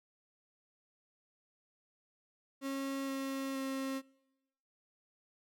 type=tone with pitch steps; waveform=35% pulse; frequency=272.5 / 270.3 / 268.1 Hz; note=C#4 / C#4 / C4; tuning=-29 / -44 / +42 cents; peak=-34 dBFS; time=2.61-4.02 s; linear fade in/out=50 ms; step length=470 ms; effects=noise-tail reverb RT60 1.0 s tail -25 dB re dry